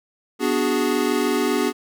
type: chord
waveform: square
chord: G# half-diminished seventh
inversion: first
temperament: equal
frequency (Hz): 246.9 / 293.7 / 370 / 415.3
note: B3 / D4 / F#4 / G#4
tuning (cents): 0 / 0 / 0 / 0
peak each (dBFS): -25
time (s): 0.39-1.73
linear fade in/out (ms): 50
effects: none